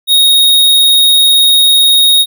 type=tone; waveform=square; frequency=3747 Hz; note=A#7; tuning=8 cents sharp; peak=-5 dBFS; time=0.07-2.26 s; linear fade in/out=50 ms; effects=none